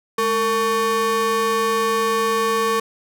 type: ring-modulated tone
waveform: square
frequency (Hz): 332.9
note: E4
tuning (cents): +17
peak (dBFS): -15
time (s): 0.18-2.8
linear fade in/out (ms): 5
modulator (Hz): 788
effects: none